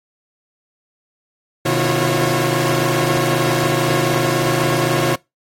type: tone cluster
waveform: sawtooth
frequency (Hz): 125.6 / 152.9 / 337 / 360.9 / 546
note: B2 / D#3 / E4 / F#4 / C#5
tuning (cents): +30 / -30 / +38 / -43 / -26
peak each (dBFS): -18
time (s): 1.65-5.16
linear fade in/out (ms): 10
effects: noise-tail reverb RT60 0.2 s tail -23 dB re dry + AAC 48 kbps